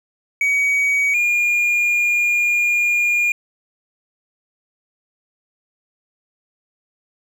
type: tone pair in turn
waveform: triangle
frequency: 2260 / 2421 Hz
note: C#7 / D#7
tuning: +33 / -48 cents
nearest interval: minor second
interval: 119 cents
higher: second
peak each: -13 dBFS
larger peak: neither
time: 0.41-1.14 / 1.14-3.32 s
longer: second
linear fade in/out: 2 ms
effects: none